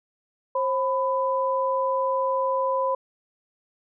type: tone pair together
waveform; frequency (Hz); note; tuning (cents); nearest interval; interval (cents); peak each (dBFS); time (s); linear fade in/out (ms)
sine; 533 / 999.8; C5 / B5; +32 / +21; major seventh; 1089; -24; 0.55-2.95; 5
effects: none